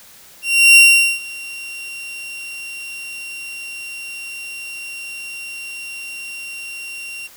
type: tone with ADSR envelope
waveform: 40% pulse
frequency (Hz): 2753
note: F7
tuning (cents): -25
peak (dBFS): -3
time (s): 0.42-7.28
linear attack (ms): 340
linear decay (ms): 430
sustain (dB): -24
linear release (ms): 21
effects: white hiss -44 dBFS RMS until 7.36 s